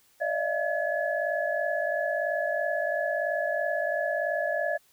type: tone cluster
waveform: sine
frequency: 582 / 625 / 683 / 1703 Hz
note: D5 / D#5 / F5 / G#6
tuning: -16 / +8 / -39 / +43 cents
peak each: -31 dBFS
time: 0.2-4.78 s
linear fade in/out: 20 ms
effects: white hiss -63 dBFS RMS until 4.92 s